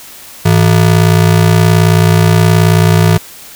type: ring-modulated tone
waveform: square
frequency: 133.8 Hz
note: C3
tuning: 39 cents sharp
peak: -3 dBFS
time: 0.45-3.18 s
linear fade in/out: 10 ms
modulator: 29.4 Hz
effects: white hiss -33 dBFS RMS until 3.55 s